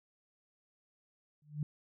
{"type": "tone with exponential growth", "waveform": "sine", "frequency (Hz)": 149.2, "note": "D3", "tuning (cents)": 28, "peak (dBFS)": -29, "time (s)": [1.42, 1.63], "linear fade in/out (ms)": 2, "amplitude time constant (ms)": 45, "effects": []}